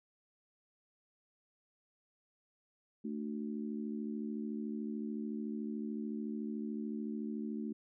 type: harmonic tone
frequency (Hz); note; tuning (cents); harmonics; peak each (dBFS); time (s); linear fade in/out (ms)
73.7; D2; +7; 3 / 4 / 5; -38 / -43 / -47; 3.04-7.73; 10
effects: none